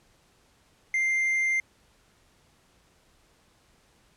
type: tone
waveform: triangle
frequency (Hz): 2096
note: C7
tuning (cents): +2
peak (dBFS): -21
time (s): 0.94-1.6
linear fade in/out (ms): 2
effects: pink hiss -63 dBFS RMS until 4.16 s + low-pass 10000 Hz 12 dB/octave